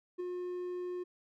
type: tone with ADSR envelope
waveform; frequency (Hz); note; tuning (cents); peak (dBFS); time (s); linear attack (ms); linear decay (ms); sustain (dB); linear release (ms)
triangle; 358.7; F4; +46; -31; 0.18-1.04; 21; 8; -3; 16
effects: none